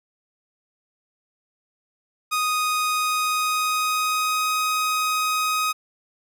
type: tone with pitch glide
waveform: sawtooth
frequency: 1244.5 to 1256.1 Hz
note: D#6 to D#6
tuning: 0 to +16 cents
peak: -17 dBFS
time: 2.31-5.73 s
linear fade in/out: 20 ms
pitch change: +16 cents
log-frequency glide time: 2.88-4.48 s
effects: none